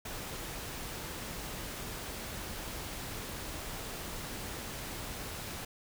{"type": "noise", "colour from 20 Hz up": "pink", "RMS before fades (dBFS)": -41, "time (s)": [0.05, 5.65], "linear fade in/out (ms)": 5, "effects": []}